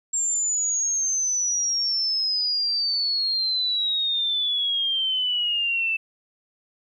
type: exponential sweep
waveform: sine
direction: down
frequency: 7459 to 2638 Hz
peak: -21 dBFS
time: 0.13-5.97 s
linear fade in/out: 10 ms
effects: 10-bit